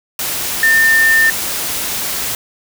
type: tone in noise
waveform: sine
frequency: 1800 Hz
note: A6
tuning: 39 cents sharp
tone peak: -8 dBFS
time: 0.63-1.3 s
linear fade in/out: 2 ms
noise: white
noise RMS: -20 dBFS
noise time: 0.19-2.35 s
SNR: +9 dB
effects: none